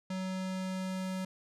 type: tone with low-pass filter sweep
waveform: square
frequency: 187.4 Hz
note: F#3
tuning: 22 cents sharp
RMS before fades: -36 dBFS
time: 0.1-1.25 s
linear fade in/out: 5 ms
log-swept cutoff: 7000 to 11000 Hz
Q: 0.91
effects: none